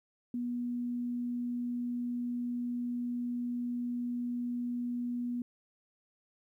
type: tone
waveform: sine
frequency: 242.6 Hz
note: B3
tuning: 31 cents flat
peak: -32 dBFS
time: 0.34-5.42 s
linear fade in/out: 2 ms
effects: 12-bit